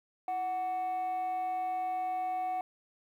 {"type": "tone with frequency modulation", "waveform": "sine", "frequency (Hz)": 740, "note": "F#5", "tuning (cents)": 0, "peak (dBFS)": -28, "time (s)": [0.28, 2.61], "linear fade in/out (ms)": 2, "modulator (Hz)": 408, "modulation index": 0.21, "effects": ["tanh soft clip ceiling -30 dBFS", "11-bit"]}